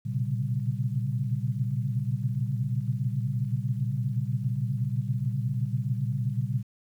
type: tone cluster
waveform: sine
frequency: 117.1 / 123.4 / 134.3 / 142 / 193.6 Hz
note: A#2 / B2 / C3 / C#3 / G3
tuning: +8 / -1 / +46 / +42 / -21 cents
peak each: -29 / -36 / -30 / -35 / -36 dBFS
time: 0.05-6.63 s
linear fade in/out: 20 ms
effects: 10-bit